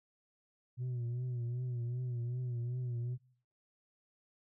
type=tone with vibrato; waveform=sine; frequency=122.3 Hz; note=B2; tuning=16 cents flat; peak=-32 dBFS; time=0.77-3.18 s; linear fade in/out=50 ms; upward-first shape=triangle; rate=2.6 Hz; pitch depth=74 cents each way; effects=noise-tail reverb RT60 0.5 s tail -21 dB re dry + tanh soft clip ceiling -34 dBFS